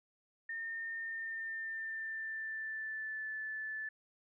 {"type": "tone with pitch glide", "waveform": "sine", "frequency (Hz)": [1820, 1745.9], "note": ["A#6", "A6"], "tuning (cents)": [-42, -14], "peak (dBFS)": -38, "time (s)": [0.49, 3.89], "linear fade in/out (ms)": 5, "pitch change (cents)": -72, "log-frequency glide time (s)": [0.98, 3.29], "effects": []}